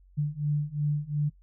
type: beating tone pair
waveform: sine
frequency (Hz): 146.3 / 149.1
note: D3 / D3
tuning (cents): -6 / +27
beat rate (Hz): 2.8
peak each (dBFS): -29 / -28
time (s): 0.17-1.3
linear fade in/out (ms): 20
effects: noise-tail reverb RT60 0.1 s tail -22 dB re dry + added 46 Hz sine -54 dBFS peak until 1.42 s